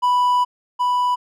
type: tone pair in turn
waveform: triangle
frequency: 987.8 / 987.8 Hz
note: B5 / B5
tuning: 0 / 0 cents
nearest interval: unison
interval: 0 cents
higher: neither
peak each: -12 / -14 dBFS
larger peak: first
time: 0.02-0.45 / 0.79-1.16 s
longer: first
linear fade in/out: 20 ms
effects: none